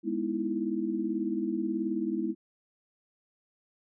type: chord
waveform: sine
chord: E major seventh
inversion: first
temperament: equal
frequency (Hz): 207.7 / 246.9 / 311.1 / 329.6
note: G#3 / B3 / D#4 / E4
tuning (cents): 0 / 0 / 0 / 0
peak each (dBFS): -34 / -35 / -36 / -31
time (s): 0.03-2.35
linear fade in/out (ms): 50
effects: none